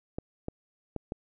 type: clicks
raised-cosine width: 2 ms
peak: -20 dBFS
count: 4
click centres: 0.185 / 0.484 / 0.963 / 1.121 s
effects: none